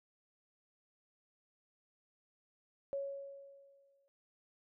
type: tone with exponential decay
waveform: sine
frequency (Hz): 555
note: C#5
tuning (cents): +2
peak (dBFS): -34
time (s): 2.93-4.08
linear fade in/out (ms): 0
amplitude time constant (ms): 250
effects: none